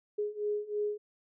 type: beating tone pair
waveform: sine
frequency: 415.3 / 418.4 Hz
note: G#4 / G#4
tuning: 0 / +13 cents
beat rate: 3.1 Hz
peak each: -35 / -33 dBFS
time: 0.18-0.98 s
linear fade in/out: 10 ms
effects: none